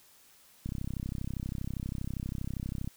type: click train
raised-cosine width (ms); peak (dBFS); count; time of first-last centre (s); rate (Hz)
5; -23; 73; 0.66-2.875; 32.5
effects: white hiss -60 dBFS RMS until 2.96 s